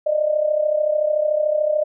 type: tone with amplitude modulation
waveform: sine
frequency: 607 Hz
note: D#5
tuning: 43 cents flat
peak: -13 dBFS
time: 0.06-1.84 s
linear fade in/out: 10 ms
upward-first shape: sine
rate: 33.6 Hz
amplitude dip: 70%
effects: none